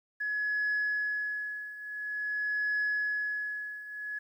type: tone with tremolo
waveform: sine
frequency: 1692 Hz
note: G#6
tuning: 32 cents sharp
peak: -25 dBFS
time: 0.2-4.19 s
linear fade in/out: 10 ms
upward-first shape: triangle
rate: 0.48 Hz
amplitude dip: 85%
effects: tanh soft clip ceiling -24 dBFS + 11-bit